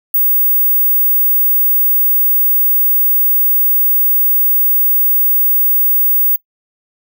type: tone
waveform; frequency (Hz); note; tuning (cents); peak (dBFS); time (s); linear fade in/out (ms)
sine; 15580; B9; -25; -7; 0.14-6.36; 5
effects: noise-tail reverb RT60 0.1 s tail -23 dB re dry + tanh soft clip ceiling -4 dBFS